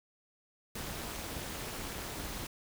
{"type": "noise with amplitude modulation", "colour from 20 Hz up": "pink", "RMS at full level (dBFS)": -37, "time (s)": [0.75, 2.47], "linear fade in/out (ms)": 5, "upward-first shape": "sine", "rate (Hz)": 247, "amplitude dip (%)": 80, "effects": []}